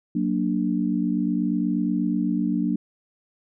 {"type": "chord", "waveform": "sine", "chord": "Gb augmented", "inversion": "none", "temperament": "equal", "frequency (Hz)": [185, 233.1, 293.7], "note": ["Gb3", "Bb3", "D4"], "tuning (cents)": [0, 0, 0], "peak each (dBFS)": -25, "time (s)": [0.15, 2.76], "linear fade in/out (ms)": 5, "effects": []}